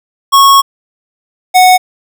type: tone pair in turn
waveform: square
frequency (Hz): 1101 / 737.2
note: C#6 / F#5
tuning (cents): -12 / -7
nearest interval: perfect fifth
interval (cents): 695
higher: first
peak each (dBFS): -3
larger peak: neither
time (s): 0.32-0.62 / 1.54-1.78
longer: first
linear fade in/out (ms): 20
effects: none